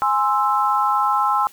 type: chord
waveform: sine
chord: Ab augmented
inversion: none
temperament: equal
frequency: 830.6 / 1046.5 / 1318.5 Hz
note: Ab5 / C6 / E6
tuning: 0 / 0 / 0 cents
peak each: -20 dBFS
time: 0.02-1.47 s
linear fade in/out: 0 ms
effects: white hiss -48 dBFS RMS until 1.52 s